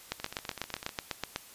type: two click trains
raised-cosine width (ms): 0.2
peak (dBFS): -14 / -22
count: 11 / 12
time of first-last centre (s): 0.12-1.361 / 0.2-0.892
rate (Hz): 8.06 / 15.9
effects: white hiss -52 dBFS RMS until 1.54 s + resampled to 32000 Hz